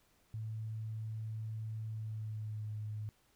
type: tone with pitch glide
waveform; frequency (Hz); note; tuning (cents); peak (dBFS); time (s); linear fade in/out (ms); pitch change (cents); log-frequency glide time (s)
sine; 110 to 106.68; A2 to G#2; 0 to +47; -38; 0.34-3.09; 0; -53; 1.9-2.73
effects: pink hiss -71 dBFS RMS until 3.35 s